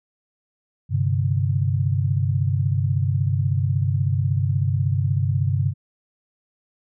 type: chord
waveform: sine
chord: G suspended fourth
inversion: none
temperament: just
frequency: 98 / 130.67 / 147 Hz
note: G2 / C3 / D3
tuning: 0 / -2 / +2 cents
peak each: -21 / -22 / -25 dBFS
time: 0.89-5.74 s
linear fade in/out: 50 ms
effects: none